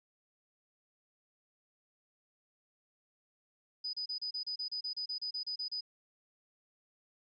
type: tone bursts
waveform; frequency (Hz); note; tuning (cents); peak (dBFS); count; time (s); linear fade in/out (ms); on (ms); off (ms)
sine; 4978; D#8; 0; -35; 16; 3.84-5.809; 10; 94; 31
effects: none